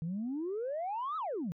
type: exponential two-way sweep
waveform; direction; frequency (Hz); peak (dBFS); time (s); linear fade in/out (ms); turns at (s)
sine; up then down; 155.3 to 1317 to 155.3; -32; 0.02-1.52; 0; 1.17
effects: tanh soft clip ceiling -30 dBFS